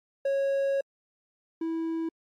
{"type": "tone pair in turn", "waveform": "triangle", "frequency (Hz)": [550, 327], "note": ["C#5", "E4"], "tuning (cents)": [-14, -14], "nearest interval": "major sixth", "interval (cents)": 900, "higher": "first", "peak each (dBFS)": [-22, -26], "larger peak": "first", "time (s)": [[0.25, 0.81], [1.61, 2.09]], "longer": "first", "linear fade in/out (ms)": 5, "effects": ["AAC 64 kbps"]}